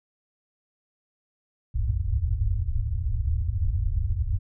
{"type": "low-pass noise", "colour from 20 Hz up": "white", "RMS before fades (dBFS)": -25, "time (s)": [1.74, 4.39], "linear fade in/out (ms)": 20, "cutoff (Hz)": 110, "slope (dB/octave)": 96, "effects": []}